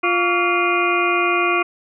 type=harmonic tone with a mistuned harmonic; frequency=350 Hz; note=F4; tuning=4 cents sharp; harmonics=1 / 2 / 3 / 4 / 6 / 7 / 8; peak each=-21 / -25 / -21 / -25 / -25 / -21 / -32 dBFS; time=0.03-1.63 s; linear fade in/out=10 ms; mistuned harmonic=3; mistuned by=+140 cents; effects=none